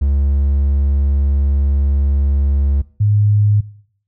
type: tone pair in turn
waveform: triangle / sine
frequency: 70 / 104.11 Hz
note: C#2 / G#2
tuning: +18 / +5 cents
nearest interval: perfect fifth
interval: 687 cents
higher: second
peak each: -10 dBFS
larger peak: neither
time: 0.01-2.82 / 3-3.61 s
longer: first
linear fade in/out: 10 ms
effects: noise-tail reverb RT60 0.6 s tail -20 dB re dry